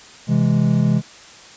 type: chord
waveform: triangle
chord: C augmented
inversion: none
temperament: equal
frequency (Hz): 130.81 / 164.81 / 207.7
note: C3 / E3 / G#3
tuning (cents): 0 / 0 / 0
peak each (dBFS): -16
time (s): 0.27-1.02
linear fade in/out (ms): 50
effects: white hiss -42 dBFS RMS until 1.56 s + resampled to 16000 Hz